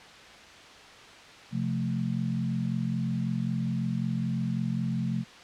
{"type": "chord", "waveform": "sine", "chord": "F major", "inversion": "second", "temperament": "equal", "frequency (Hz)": [130.81, 174.61, 220], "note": ["C3", "F3", "A3"], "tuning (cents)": [0, 0, 0], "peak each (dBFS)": -31, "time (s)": [1.51, 5.25], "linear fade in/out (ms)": 50, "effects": ["white hiss -48 dBFS RMS until 5.43 s", "low-pass 4000 Hz 12 dB/octave"]}